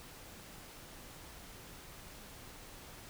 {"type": "silence", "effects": ["pink hiss -52 dBFS RMS until 3.09 s"]}